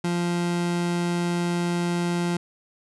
30% pulse tone, 173.8 Hz, F3, 8 cents flat, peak -20 dBFS, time 0.04-2.37 s, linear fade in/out 5 ms, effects resampled to 24000 Hz

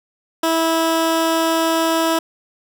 15% pulse tone, 326.7 Hz, E4, 15 cents flat, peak -9 dBFS, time 0.43-2.19 s, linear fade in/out 5 ms, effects none

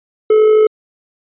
triangle tone with amplitude modulation, 431.4 Hz, A4, 34 cents flat, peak -3 dBFS, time 0.3-0.67 s, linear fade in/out 5 ms, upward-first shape sine, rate 52.6 Hz, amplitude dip 35%, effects resampled to 8000 Hz

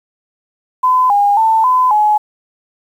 sine tone with pitch steps, 1015 / 813 / 890 / 1013 / 845 Hz, B5 / G#5 / A5 / B5 / G#5, +47 / -37 / +20 / +44 / +30 cents, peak -8 dBFS, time 0.83-2.18 s, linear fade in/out 10 ms, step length 270 ms, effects 7-bit

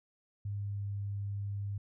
sine tone with pitch glide, 101.5 to 100.68 Hz, G#2 to G2, -39 to +47 cents, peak -34 dBFS, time 0.45-1.78 s, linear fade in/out 5 ms, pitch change -14 cents, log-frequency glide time 0.55-0.84 s, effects none

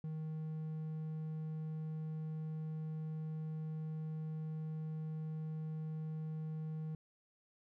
triangle tone, 156.9 Hz, D#3, 15 cents sharp, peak -37 dBFS, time 0.04-6.95 s, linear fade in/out 2 ms, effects none

